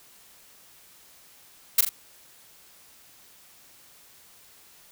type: noise with echo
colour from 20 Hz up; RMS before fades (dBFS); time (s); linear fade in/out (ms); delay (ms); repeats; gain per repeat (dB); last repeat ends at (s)
blue; -17; 1.78-1.81; 5; 41; 2; -6; 1.892
effects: white hiss -54 dBFS RMS until 4.91 s